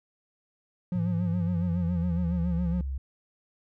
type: tone with vibrato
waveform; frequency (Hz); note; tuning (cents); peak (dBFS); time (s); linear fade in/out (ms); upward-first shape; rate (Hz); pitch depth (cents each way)
triangle; 173.6; F3; -10; -24; 0.92-2.81; 2; sine; 7.2; 73
type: exponential sweep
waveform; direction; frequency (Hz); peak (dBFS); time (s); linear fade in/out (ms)
sine; down; 110 to 65.9; -29; 0.95-2.98; 5
effects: none